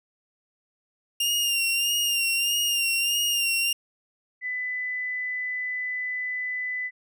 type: tone with vibrato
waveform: sawtooth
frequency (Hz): 2800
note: F7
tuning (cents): +4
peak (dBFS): -19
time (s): 1.2-3.73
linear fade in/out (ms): 5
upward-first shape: sine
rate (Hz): 1.6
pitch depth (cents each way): 40
type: tone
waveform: sine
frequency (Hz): 2000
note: B6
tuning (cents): +21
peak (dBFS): -27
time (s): 4.41-6.91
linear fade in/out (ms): 50
effects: none